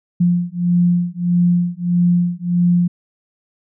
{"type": "beating tone pair", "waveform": "sine", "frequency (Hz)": [174.61, 176.21], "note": ["F3", "F3"], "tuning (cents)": [0, 16], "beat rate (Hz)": 1.6, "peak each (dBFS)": -16, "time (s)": [0.2, 2.88], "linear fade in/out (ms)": 10, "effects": []}